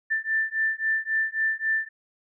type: beating tone pair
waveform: sine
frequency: 1772 / 1775.7 Hz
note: A6 / A6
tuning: +12 / +15 cents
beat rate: 3.7 Hz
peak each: -26 dBFS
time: 0.1-1.89 s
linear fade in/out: 20 ms
effects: none